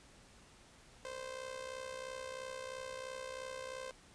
sawtooth tone with amplitude modulation, 520 Hz, C5, 11 cents flat, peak -36 dBFS, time 1.05-3.91 s, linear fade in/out 0 ms, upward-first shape sine, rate 63 Hz, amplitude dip 70%, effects pink hiss -61 dBFS RMS until 4.14 s + resampled to 22050 Hz

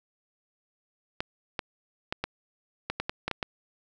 clicks, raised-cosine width 0.3 ms, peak -13 dBFS, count 10, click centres 1.205 / 1.592 / 2.125 / 2.24 / 2.9 / 3 / 3.095 / 3.28 / 3.313 / 3.428 s, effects none

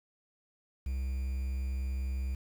triangle tone with quantisation, 65.41 Hz, C2, in tune, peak -29 dBFS, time 0.86-2.35 s, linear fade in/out 5 ms, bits 9, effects none

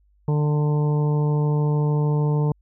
harmonic tone, 148.9 Hz, D3, 24 cents sharp, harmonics 1 / 2 / 3 / 4 / 5 / 6 / 7, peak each -18 / -32 / -28 / -39 / -41 / -34 / -42 dBFS, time 0.28-2.52 s, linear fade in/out 2 ms, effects added 50 Hz sine -57 dBFS peak until 2.61 s

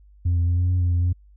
sine tone with pitch steps, 87.4 / 85.8 / 87.3 / 89.3 / 90.3 / 88.1 / 87 / 88.7 Hz, F2 / F2 / F2 / F2 / F#2 / F2 / F2 / F2, +2 / -30 / 0 / +39 / -42 / +16 / -6 / +27 cents, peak -15 dBFS, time 0.25-1.13 s, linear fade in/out 10 ms, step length 110 ms, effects tanh soft clip ceiling -16 dBFS + added 50 Hz sine -48 dBFS peak until 1.36 s

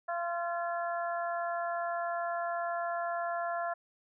harmonic tone with a mistuned harmonic, 342.7 Hz, F4, 33 cents flat, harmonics 2 / 3 / 4 / 5, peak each -33 / -40 / -39 / -42 dBFS, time 0.08-3.74 s, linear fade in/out 10 ms, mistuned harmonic 3, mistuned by +25 cents, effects none

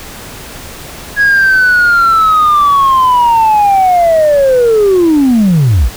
sine linear sweep, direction down, 1668 to 45.78 Hz, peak -3 dBFS, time 1.16-5.9 s, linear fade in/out 50 ms, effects tanh soft clip ceiling -3 dBFS + pink hiss -28 dBFS RMS until 5.96 s

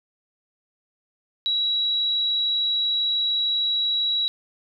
sine tone, 3889 Hz, B7, 27 cents flat, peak -20 dBFS, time 1.46-4.28 s, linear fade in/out 0 ms, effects none

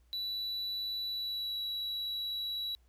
triangle tone with pitch glide, 3951 to 3912 Hz, B7 to B7, 0 to -17 cents, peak -33 dBFS, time 0.13-2.75 s, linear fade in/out 0 ms, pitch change -17 cents, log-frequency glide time 1.07-1.6 s, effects added 60 Hz sine -62 dBFS peak until 2.88 s + pink hiss -75 dBFS RMS until 2.88 s

